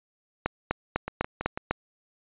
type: two click trains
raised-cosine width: 0.5 ms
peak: -16 / -9 dBFS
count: 4 / 6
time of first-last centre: 1.08-1.575 / 0.46-1.71 s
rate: 6.06 / 4 Hz
effects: resampled to 8000 Hz